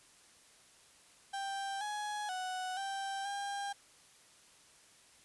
35% pulse tone with pitch steps, 787 / 837 / 741 / 784 / 802 Hz, G5 / G#5 / F#5 / G5 / G5, +7 / +13 / +2 / 0 / +39 cents, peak -35 dBFS, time 1.33-3.73 s, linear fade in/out 10 ms, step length 480 ms, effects white hiss -62 dBFS RMS until 5.24 s + resampled to 24000 Hz

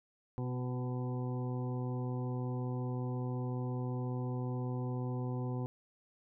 harmonic tone with a mistuned harmonic, 125.4 Hz, B2, 27 cents sharp, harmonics 1 / 2 / 3 / 4 / 6 / 7 / 8, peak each -35 / -41 / -45 / -47 / -51 / -52 / -53 dBFS, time 0.38-5.66 s, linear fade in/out 0 ms, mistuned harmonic 3, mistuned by -16 cents, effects none

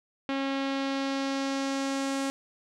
sawtooth tone with low-pass filter sweep, 272.5 Hz, C#4, 29 cents flat, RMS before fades -30 dBFS, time 0.29-2.3 s, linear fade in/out 0 ms, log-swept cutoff 3200 to 8500 Hz, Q 1.4, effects none

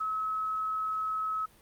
sine tone, 1287 Hz, E6, 42 cents flat, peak -29 dBFS, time 0-1.46 s, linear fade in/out 10 ms, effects pink hiss -60 dBFS RMS until 1.61 s + Opus 48 kbps

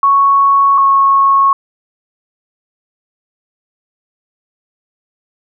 sine tone pair in turn, 1108.7 / 1098.5 Hz, C#6 / C#6, 0 / -16 cents, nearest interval unison, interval 16 cents, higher first, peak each -6 dBFS, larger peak neither, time 0.03-0.78 / 0.78-1.53 s, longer neither, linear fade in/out 2 ms, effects none

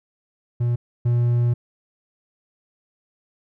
triangle tone pair in turn, 120 / 120 Hz, B2 / B2, -49 / -49 cents, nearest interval unison, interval 0 cents, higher neither, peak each -16 / -14 dBFS, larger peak second, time 0.6-0.76 / 1.05-1.54 s, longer second, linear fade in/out 10 ms, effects none

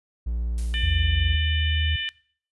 triangle tone, 58.27 Hz, A#1, in tune, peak -22 dBFS, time 0.26-1.36 s, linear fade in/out 10 ms
blue noise with exponential decay, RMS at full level -39 dBFS, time 0.58-1.27 s, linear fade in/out 0 ms, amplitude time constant 150 ms
harmonic tone, 597 Hz, D5, 28 cents sharp, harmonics 3 / 4 / 5 / 6, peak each -31 / -35 / -29 / -38 dBFS, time 0.74-2.09 s, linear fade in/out 0 ms
sine tone with pitch glide, 81.8 to 78.74 Hz, E2 to D#2, -13 to +21 cents, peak -21 dBFS, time 0.83-1.96 s, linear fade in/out 5 ms, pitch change -66 cents, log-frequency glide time 1.28-1.36 s
effects noise-tail reverb RT60 0.5 s tail -22 dB re dry + resampled to 24000 Hz

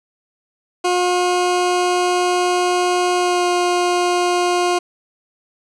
20% pulse tone with pitch glide, 358.4 to 355.1 Hz, F4 to F4, +45 to +29 cents, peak -10 dBFS, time 0.84-4.79 s, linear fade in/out 10 ms, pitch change -16 cents, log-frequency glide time 3.16-3.47 s, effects resampled to 22050 Hz + 8-bit

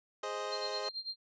25% pulse chord, Ab major, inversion none, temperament equal, 415.3 / 523.3 / 622.3 Hz, Ab4 / C5 / Eb5, 0 / 0 / 0 cents, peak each -37 dBFS, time 0.23-0.89 s, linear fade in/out 5 ms
sine tone with tremolo, 4186 Hz, C8, in tune, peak -35 dBFS, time 0.51-1.16 s, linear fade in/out 20 ms, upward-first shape sine, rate 9 Hz, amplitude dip 90%
effects resampled to 16000 Hz

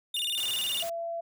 45% pulse tone with vibrato, 3209 Hz, G7, 40 cents sharp, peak -28 dBFS, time 0.14-0.83 s, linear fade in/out 5 ms, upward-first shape square, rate 19 Hz, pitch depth 200 cents each way
white noise, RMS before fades -40 dBFS, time 0.37-0.9 s, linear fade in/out 10 ms
sine tone, 674 Hz, E5, 38 cents sharp, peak -31 dBFS, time 0.82-1.21 s, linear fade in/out 10 ms
effects none

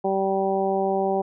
harmonic tone, 193.6 Hz, G3, 21 cents flat, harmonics 1 / 2 / 3 / 4 / 5, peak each -29 / -24 / -27 / -25 / -36 dBFS, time 0.04-1.22 s, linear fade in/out 10 ms, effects none

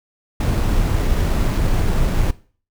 brown noise with sample-and-hold, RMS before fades -17 dBFS, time 0.4-2.31 s, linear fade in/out 5 ms, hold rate 8820 Hz, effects noise-tail reverb RT60 0.4 s tail -18 dB re dry

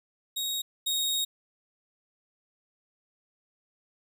sawtooth tone pair in turn, 3768 / 3753 Hz, A#7 / A#7, +18 / +11 cents, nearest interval unison, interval 7 cents, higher first, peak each -26 / -23 dBFS, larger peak second, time 0.36-0.62 / 0.86-1.25 s, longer second, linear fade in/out 10 ms, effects none

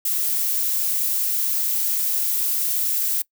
violet noise, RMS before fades -22 dBFS, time 0.05-3.22 s, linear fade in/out 5 ms, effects noise-tail reverb RT60 0.1 s tail -23 dB re dry

